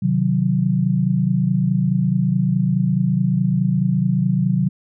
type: chord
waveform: sine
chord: C diminished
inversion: none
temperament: equal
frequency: 130.81 / 155.56 / 185 Hz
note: C3 / Eb3 / Gb3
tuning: 0 / 0 / 0 cents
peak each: -20 / -21 / -18 dBFS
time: 0.02-4.69 s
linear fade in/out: 10 ms
effects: none